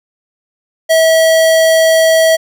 square tone, 647 Hz, E5, 32 cents flat, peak -7 dBFS, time 0.89-2.37 s, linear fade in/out 20 ms, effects none

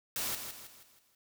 white noise with echo, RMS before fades -35 dBFS, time 0.16-0.35 s, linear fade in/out 2 ms, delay 160 ms, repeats 5, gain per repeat -7 dB, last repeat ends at 1.15 s, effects none

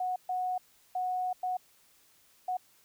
sine tone bursts at uneven times, 734 Hz, F#5, 14 cents flat, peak -29 dBFS, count 5, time 0-0.16 / 0.29-0.58 / 0.95-1.33 / 1.43-1.57 / 2.48-2.57 s, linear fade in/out 5 ms, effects white hiss -64 dBFS RMS until 2.84 s

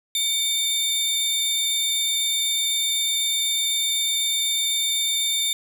sawtooth tone pair together, 2267 / 3608 Hz, C#7 / A7, +38 / +43 cents, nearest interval minor sixth, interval 805 cents, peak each -29 / -18 dBFS, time 0.15-5.53 s, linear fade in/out 2 ms, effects none

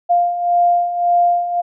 sine beating tone pair, 698.5 / 700.3 Hz, F5 / F5, 0 / +5 cents, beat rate 1.8 Hz, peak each -19 / -13 dBFS, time 0.09-1.62 s, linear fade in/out 20 ms, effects none

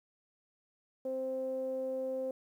sawtooth tone with low-pass filter, 261.6 Hz, C4, in tune, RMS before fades -36 dBFS, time 1.05-2.31 s, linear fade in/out 2 ms, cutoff 540 Hz, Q 8.5, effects 11-bit

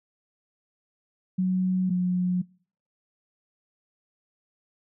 sine tone pair in turn, 185 / 180.67 Hz, F#3 / F#3, 0 / -41 cents, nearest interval unison, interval 41 cents, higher first, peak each -21 dBFS, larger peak neither, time 1.38-1.9 / 1.9-2.42 s, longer neither, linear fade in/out 10 ms, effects noise-tail reverb RT60 0.5 s tail -25 dB re dry

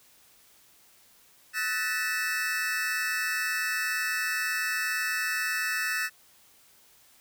square tone cluster, 1286 / 1491 / 1769 / 1937 / 2613 Hz, E6 / F#6 / A6 / B6 / E7, -43 / +13 / +9 / -34 / -16 cents, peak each -40 / -35 / -31 / -37 / -35 dBFS, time 1.53-6.1 s, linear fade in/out 50 ms, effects white hiss -59 dBFS RMS until 7.2 s

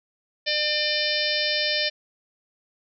harmonic tone, 600 Hz, D5, 37 cents sharp, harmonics 1 / 3 / 4 / 5 / 6 / 7 / 8 / 9, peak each -30 / -30 / -30 / -30 / -30 / -30 / -30 / -30 dBFS, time 0.46-1.9 s, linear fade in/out 20 ms, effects none

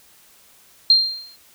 sine tone with exponential decay, 4186 Hz, C8, in tune, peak -7 dBFS, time 0.9-1.36 s, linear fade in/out 2 ms, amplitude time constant 100 ms, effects white hiss -52 dBFS RMS until 1.54 s

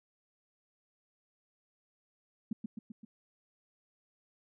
sine tone with echo, 220 Hz, A3, in tune, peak -30 dBFS, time 2.51-2.53 s, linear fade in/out 5 ms, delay 130 ms, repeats 4, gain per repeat -4 dB, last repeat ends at 3.05 s, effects none

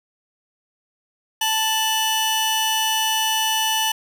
sawtooth tone pair together, 880 / 2960 Hz, A5 / F#7, 0 / 0 cents, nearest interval octave + major sixth, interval 2100 cents, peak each -18 dBFS, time 1.41-3.92 s, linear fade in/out 5 ms, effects none

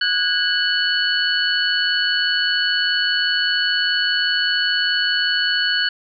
sine tone cluster, 1471 / 1636 / 2980 / 4397 Hz, F#6 / G#6 / F#7 / C#8, -11 / -26 / +12 / -15 cents, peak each -22 dBFS, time 0.01-5.89 s, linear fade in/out 5 ms, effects none

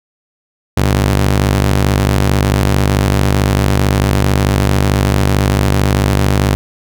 sawtooth ring-modulated tone, 98 Hz, G2, in tune, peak -3 dBFS, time 0.77-6.55 s, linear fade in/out 0 ms, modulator 26.7 Hz, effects none

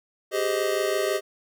square chord, Ab major seventh, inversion third, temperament just, 389.3 / 415.3 / 519.1 / 623 Hz, G4 / Ab4 / C5 / Eb5, -12 / 0 / -14 / +2 cents, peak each -28 / -30 / -32 / -28 dBFS, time 0.31-1.21 s, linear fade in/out 50 ms, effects none

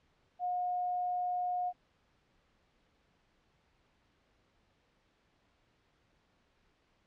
sine tone, 720 Hz, F#5, 47 cents flat, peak -31 dBFS, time 0.39-1.73 s, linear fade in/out 50 ms, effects pink hiss -72 dBFS RMS until 7.06 s + low-pass 4000 Hz 12 dB/octave

